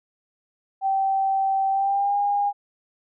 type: tone with pitch glide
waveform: sine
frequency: 776 to 812.2 Hz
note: G5 to G#5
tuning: -18 to -39 cents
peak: -19 dBFS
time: 0.81-2.53 s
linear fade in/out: 50 ms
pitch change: +79 cents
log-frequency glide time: 1.7-2.17 s
effects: none